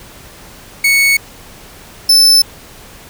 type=tone pair in turn; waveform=40% pulse; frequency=2217 / 5273 Hz; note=C#7 / E8; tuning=0 / 0 cents; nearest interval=octave + minor third; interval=1500 cents; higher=second; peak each=-7 / -4 dBFS; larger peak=second; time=0.84-1.17 / 2.09-2.42 s; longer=neither; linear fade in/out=5 ms; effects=pink hiss -37 dBFS RMS until 3.09 s